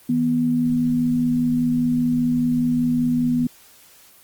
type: tone pair together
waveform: sine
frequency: 159.88 / 244.9 Hz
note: D#3 / B3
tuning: +47 / -14 cents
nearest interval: perfect fifth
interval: 739 cents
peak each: -26 / -17 dBFS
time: 0.09-3.47 s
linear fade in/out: 5 ms
effects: white hiss -50 dBFS RMS until 4.23 s + Opus 24 kbps